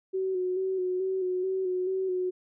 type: tone with vibrato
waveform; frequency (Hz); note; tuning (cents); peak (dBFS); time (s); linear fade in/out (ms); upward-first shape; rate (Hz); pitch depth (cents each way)
sine; 372.4; F#4; +11; -26; 0.13-2.31; 20; square; 2.3; 30
effects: none